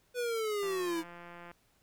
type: linear sweep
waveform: square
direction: down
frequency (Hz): 496.5 to 319.5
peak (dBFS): -32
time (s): 0.14-1.04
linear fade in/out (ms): 50
type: click train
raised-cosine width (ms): 0.5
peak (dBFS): -34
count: 154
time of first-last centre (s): 0.63-1.514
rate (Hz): 173
effects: pink hiss -70 dBFS RMS until 1.82 s